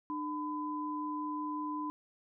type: tone pair together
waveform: sine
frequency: 300.9 / 1007 Hz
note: D4 / B5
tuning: +42 / +33 cents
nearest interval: octave + major sixth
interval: 2091 cents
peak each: -37 / -37 dBFS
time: 0.1-1.9 s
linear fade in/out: 0 ms
effects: none